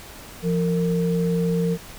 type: tone pair together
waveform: sine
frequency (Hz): 171.7 / 458.4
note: F3 / A#4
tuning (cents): -29 / -29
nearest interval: octave + perfect fourth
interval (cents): 1700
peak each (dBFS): -20 / -24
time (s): 0.42-1.78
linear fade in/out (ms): 50
effects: pink hiss -41 dBFS RMS until 1.98 s